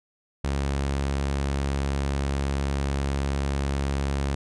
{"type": "tone", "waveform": "sawtooth", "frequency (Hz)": 69.3, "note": "C#2", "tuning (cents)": 0, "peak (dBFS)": -20, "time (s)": [0.44, 4.35], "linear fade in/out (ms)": 5, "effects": ["resampled to 22050 Hz"]}